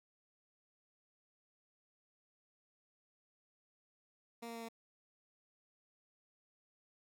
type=tone with pitch steps; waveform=15% pulse; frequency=233.1 / 231.5 / 229.9 / 228.3 Hz; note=A#3 / A#3 / A#3 / A#3; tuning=0 / -12 / -24 / -36 cents; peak=-38 dBFS; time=4.42-4.688 s; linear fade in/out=10 ms; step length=67 ms; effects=none